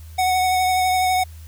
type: tone with vibrato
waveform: square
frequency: 740 Hz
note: F#5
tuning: in tune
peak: -17 dBFS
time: 0.18-1.24 s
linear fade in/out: 10 ms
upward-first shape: triangle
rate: 12 Hz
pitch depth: 19 cents each way
effects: added 80 Hz sine -36 dBFS peak until 1.47 s + white hiss -51 dBFS RMS until 1.47 s